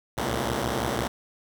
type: tone cluster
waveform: 5% pulse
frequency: 63.4 / 69.3 / 112.2 / 118.3 Hz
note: B1 / C#2 / A2 / A#2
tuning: +46 / 0 / +34 / +26 cents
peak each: -20 dBFS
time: 0.17-1.08 s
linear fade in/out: 10 ms
effects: none